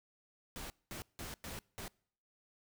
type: noise bursts at uneven times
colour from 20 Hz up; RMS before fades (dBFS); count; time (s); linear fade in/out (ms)
pink; -45; 5; 0.56-0.7 / 0.91-1.02 / 1.19-1.34 / 1.44-1.59 / 1.78-1.88; 0
effects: noise-tail reverb RT60 0.6 s tail -26 dB re dry